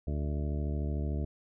harmonic tone, 73.42 Hz, D2, in tune, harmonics 1 / 2 / 3 / 4 / 5 / 6 / 8 / 9, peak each -31 / -37 / -41 / -43 / -45 / -47 / -49 / -50 dBFS, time 0.07-1.25 s, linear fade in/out 5 ms, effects none

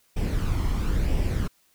brown noise with flanger, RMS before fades -24 dBFS, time 0.16-1.48 s, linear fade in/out 10 ms, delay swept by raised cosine 0.36 to 0.97 ms, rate 0.99 Hz, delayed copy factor +0.5, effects white hiss -64 dBFS RMS until 1.74 s

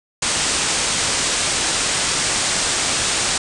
white low-pass noise, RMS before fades -20 dBFS, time 0.22-3.38 s, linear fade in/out 5 ms, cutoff 9200 Hz, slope 96 dB/octave, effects none

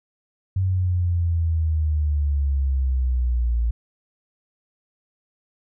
sine exponential sweep, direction down, 95.3 to 57 Hz, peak -18 dBFS, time 0.56-3.71 s, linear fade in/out 5 ms, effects none

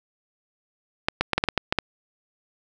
clicks, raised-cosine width 0.3 ms, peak -4 dBFS, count 9, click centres 1.085 / 1.21 / 1.333 / 1.38 / 1.439 / 1.487 / 1.577 / 1.725 / 1.787 s, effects none

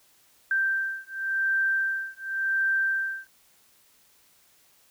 sine beating tone pair, 1568 / 1568.91 Hz, G6 / G6, 0 / +1 cents, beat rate 0.91 Hz, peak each -27 dBFS, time 0.51-3.27 s, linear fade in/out 2 ms, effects white hiss -61 dBFS RMS until 4.9 s

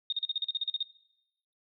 sine tone bursts, 3698 Hz, A#7, 15 cents flat, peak -27 dBFS, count 12, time 0.1-0.828 s, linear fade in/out 2 ms, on 24 ms, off 40 ms, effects noise-tail reverb RT60 0.9 s tail -21 dB re dry

